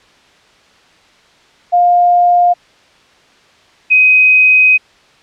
sine tone pair in turn, 706 / 2516 Hz, F5 / D#7, +19 / +19 cents, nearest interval octave + minor seventh, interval 2200 cents, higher second, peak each -6 / -4 dBFS, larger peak second, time 1.72-2.54 / 3.9-4.78 s, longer second, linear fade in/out 20 ms, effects white hiss -47 dBFS RMS until 5.22 s + low-pass 4000 Hz 12 dB/octave

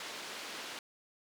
white band-pass noise, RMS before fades -44 dBFS, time 0-0.79 s, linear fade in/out 2 ms, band 230 to 4200 Hz, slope 12 dB/octave, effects none

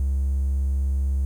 triangle tone, 68 Hz, C#2, 33 cents flat, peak -17 dBFS, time 0-1.25 s, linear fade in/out 0 ms, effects tanh soft clip ceiling -15 dBFS + 9-bit

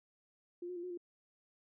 sine tone with pitch steps, 350.5 / 361 / 345.8 / 362.2 / 349.1 Hz, F4 / F#4 / F4 / F#4 / F4, +6 / -43 / -17 / -37 / -1 cents, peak -40 dBFS, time 0.62-0.975 s, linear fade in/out 5 ms, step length 71 ms, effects none

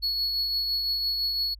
triangle tone with tremolo, 4374 Hz, C#8, 24 cents flat, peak -22 dBFS, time 0.02-1.55 s, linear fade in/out 20 ms, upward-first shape triangle, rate 5.9 Hz, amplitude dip 35%, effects added 50 Hz sine -44 dBFS peak until 1.59 s

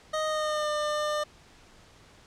25% pulse tone with pitch glide, 622.3 to 600.4 Hz, D#5 to D5, 0 to +38 cents, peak -23 dBFS, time 0.13-1.24 s, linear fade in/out 10 ms, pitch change -62 cents, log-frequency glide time 0.26-0.69 s, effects pink hiss -55 dBFS RMS until 2.26 s + low-pass 7000 Hz 12 dB/octave

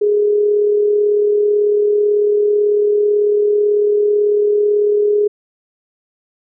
sine tone with amplitude modulation, 415.3 Hz, G#4, in tune, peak -9 dBFS, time 0.01-5.28 s, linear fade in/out 10 ms, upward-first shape sine, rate 38.1 Hz, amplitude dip 35%, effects none

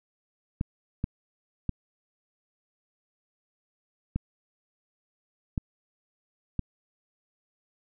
clicks, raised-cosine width 5 ms, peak -15 dBFS, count 6, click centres 0.611 / 1.041 / 1.693 / 4.16 / 5.578 / 6.593 s, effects none

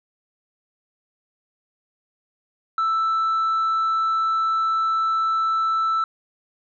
sine tone with tanh clipping, 1322 Hz, E6, 5 cents sharp, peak -19 dBFS, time 2.78-6.04 s, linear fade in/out 2 ms, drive 1 dB, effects none

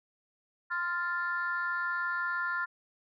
sine chord, F major, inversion second, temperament equal with one note detuned, 1039.3 / 1396.9 / 1760 Hz, C6 / F6 / A6, -12 / 0 / 0 cents, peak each -36 / -31 / -35 dBFS, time 0.7-2.66 s, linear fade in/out 20 ms, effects tanh soft clip ceiling -22 dBFS

